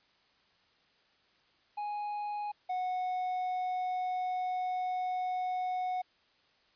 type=tone pair in turn; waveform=triangle; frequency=830.6 / 734.7 Hz; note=G#5 / F#5; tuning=0 / -12 cents; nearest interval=major second; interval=212 cents; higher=first; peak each=-32 / -29 dBFS; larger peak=second; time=1.77-2.52 / 2.69-6.02 s; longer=second; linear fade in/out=10 ms; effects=white hiss -68 dBFS RMS until 6.75 s + resampled to 11025 Hz